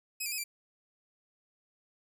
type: tone with pitch steps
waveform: 10% pulse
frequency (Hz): 2545 / 2374 / 2536 / 2356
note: D#7 / D7 / D#7 / D7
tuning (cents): +39 / +18 / +32 / +5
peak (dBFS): -25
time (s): 0.2-0.44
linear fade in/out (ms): 10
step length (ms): 60
effects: none